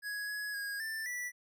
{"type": "tone with pitch steps", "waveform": "square", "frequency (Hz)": [1668, 1680, 1640, 1776, 1961], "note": ["G#6", "G#6", "G#6", "A6", "B6"], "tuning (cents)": [7, 19, -22, 16, -13], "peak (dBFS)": -37, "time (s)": [0.02, 1.32], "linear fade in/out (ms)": 50, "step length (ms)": 260, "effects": []}